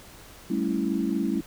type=chord; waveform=sine; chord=A dominant seventh; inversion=third; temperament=equal; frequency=196 / 220 / 277.2 / 329.6 Hz; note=G3 / A3 / C#4 / E4; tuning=0 / 0 / 0 / 0 cents; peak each=-29 dBFS; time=0.5-1.41 s; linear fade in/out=5 ms; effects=pink hiss -48 dBFS RMS until 1.46 s